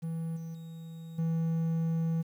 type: tone with level steps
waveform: triangle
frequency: 163.9 Hz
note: E3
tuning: 10 cents flat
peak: -30 / -35 / -39 / -25 dBFS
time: 0.02-2.23 s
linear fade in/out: 20 ms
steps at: 0.36 / 0.54 / 1.18 s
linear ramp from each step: 10 ms
effects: 10-bit